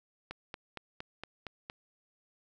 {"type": "click train", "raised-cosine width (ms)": 0.3, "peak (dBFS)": -24, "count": 7, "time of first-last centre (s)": [0.31, 1.699], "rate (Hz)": 4.32, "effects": []}